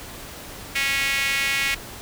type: tone with high-pass filter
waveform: sawtooth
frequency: 275 Hz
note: C#4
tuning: 14 cents flat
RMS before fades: -23 dBFS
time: 0.75-1.75 s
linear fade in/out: 10 ms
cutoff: 2200 Hz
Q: 3.7
effects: pink hiss -38 dBFS RMS until 2.01 s